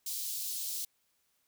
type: high-pass noise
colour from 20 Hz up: white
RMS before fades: -37 dBFS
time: 0.06-0.85 s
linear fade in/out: 5 ms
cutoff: 3700 Hz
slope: 24 dB/octave
effects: white hiss -75 dBFS RMS until 1.47 s